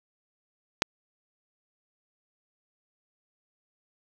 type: click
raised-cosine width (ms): 0.2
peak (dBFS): -3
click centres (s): 0.821
effects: none